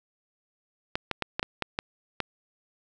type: clicks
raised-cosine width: 0.3 ms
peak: -11 dBFS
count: 8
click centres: 0.955 / 1.113 / 1.223 / 1.395 / 1.429 / 1.623 / 1.789 / 2.203 s
effects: none